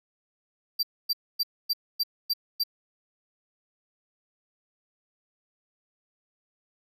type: tone bursts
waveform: square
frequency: 4699 Hz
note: D8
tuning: in tune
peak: -23 dBFS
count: 7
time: 0.79-2.637 s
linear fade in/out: 10 ms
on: 41 ms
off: 260 ms
effects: none